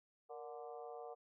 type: harmonic tone with a mistuned harmonic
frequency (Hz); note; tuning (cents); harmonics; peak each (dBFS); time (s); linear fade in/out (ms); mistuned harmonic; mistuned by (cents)
146.83; D3; 0; 3 / 4 / 5 / 6 / 7 / 8; -50 / -55 / -51 / -63 / -62 / -61; 0.29-1.15; 20; 3; +100
effects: none